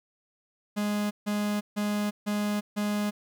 45% pulse tone bursts, 207.7 Hz, G#3, in tune, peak -26 dBFS, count 5, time 0.76-3.11 s, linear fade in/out 20 ms, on 350 ms, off 150 ms, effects none

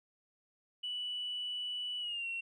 sine tone with pitch glide, 2960 to 2730 Hz, F#7 to F7, 0 to -40 cents, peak -35 dBFS, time 0.83-2.41 s, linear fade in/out 10 ms, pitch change -140 cents, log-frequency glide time 1.99-2.27 s, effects tanh soft clip ceiling -31 dBFS

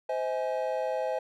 triangle tone cluster, 518 / 638 / 833 Hz, C5 / D#5 / G#5, -17 / +43 / +5 cents, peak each -29 / -30 / -33 dBFS, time 0.09-1.19 s, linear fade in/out 5 ms, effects none

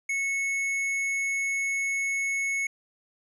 sine tone with hard clipping, 2200 Hz, C#7, 14 cents flat, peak -27 dBFS, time 0.09-2.67 s, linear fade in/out 5 ms, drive 8 dB, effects none

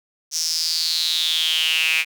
sawtooth tone with high-pass filter sweep, 160 Hz, D#3, 49 cents sharp, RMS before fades -21 dBFS, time 0.31-2.05 s, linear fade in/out 50 ms, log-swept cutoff 5800 to 2400 Hz, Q 7.7, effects none

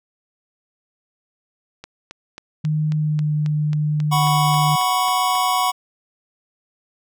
click train, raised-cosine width 0.2 ms, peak -18 dBFS, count 14, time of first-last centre 1.84-5.354 s, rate 3.7 Hz
sine tone with pitch glide, 153.5 to 150.78 Hz, D#3 to D3, -23 to +46 cents, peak -17 dBFS, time 2.64-4.76 s, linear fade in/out 10 ms, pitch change -31 cents, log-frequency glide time 2.93-3.29 s
square chord, F# suspended fourth, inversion none, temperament equal, 740 / 987.8 / 1108.7 Hz, F#5 / B5 / C#6, 0 / 0 / 0 cents, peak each -22 dBFS, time 4.11-5.72 s, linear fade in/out 20 ms
effects none

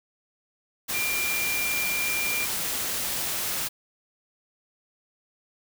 sine tone in noise, 2385 Hz, D7, 26 cents sharp, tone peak -27 dBFS, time 0.93-2.46 s, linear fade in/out 20 ms, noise white, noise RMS -29 dBFS, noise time 0.88-3.69 s, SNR -1 dB, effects none

